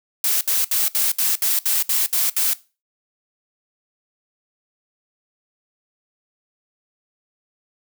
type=noise bursts; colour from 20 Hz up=blue; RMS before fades=-19 dBFS; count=10; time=0.24-2.534 s; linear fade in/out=2 ms; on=170 ms; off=66 ms; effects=noise-tail reverb RT60 0.3 s tail -19 dB re dry